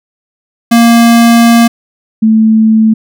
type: tone pair in turn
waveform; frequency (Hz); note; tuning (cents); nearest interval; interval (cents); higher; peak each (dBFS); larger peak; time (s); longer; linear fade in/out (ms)
square / sine; 233.1 / 220; A#3 / A3; 0 / 0; minor second; 100; first; -3; neither; 0.71-1.68 / 2.22-2.94; first; 10
effects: none